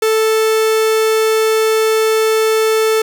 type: tone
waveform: 45% pulse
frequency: 440 Hz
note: A4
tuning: in tune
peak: -11 dBFS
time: 0.02-3.02 s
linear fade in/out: 5 ms
effects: none